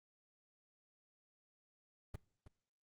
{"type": "noise with echo", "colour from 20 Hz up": "brown", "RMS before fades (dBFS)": -43, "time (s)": [2.14, 2.16], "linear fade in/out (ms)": 5, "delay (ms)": 320, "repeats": 1, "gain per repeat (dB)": -12, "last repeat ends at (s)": 2.48, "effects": ["noise-tail reverb RT60 0.5 s tail -22 dB re dry", "Opus 32 kbps"]}